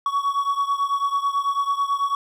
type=beating tone pair; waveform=triangle; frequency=1119 / 1128.1 Hz; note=C#6 / C#6; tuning=+16 / +30 cents; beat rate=9.1 Hz; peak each=-20 / -23 dBFS; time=0.06-2.15 s; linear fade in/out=2 ms; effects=none